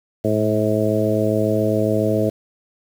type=harmonic tone with a mistuned harmonic; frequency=107.3 Hz; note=A2; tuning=43 cents flat; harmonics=1 / 2 / 3 / 4 / 5 / 6; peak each=-23 / -23 / -23 / -23 / -23 / -23 dBFS; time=0.24-2.3 s; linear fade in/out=10 ms; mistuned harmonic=1; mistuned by=+29 cents; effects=7-bit